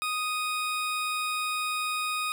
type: tone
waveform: 20% pulse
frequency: 1244.5 Hz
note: D#6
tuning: in tune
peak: -23 dBFS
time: 0.02-2.32 s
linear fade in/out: 0 ms
effects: none